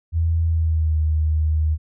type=tone with pitch glide; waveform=sine; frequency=82.41 to 77.78 Hz; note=E2 to D#2; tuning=0 to 0 cents; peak=-16 dBFS; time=0.12-1.78 s; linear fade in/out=50 ms; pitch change=-100 cents; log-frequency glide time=0.46-0.99 s; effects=none